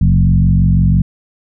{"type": "tone with frequency modulation", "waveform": "sine", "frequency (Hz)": 115.3, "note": "A#2", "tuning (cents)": -19, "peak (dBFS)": -7, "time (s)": [0.01, 1.02], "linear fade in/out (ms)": 5, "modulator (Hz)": 46, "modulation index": 1.6, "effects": []}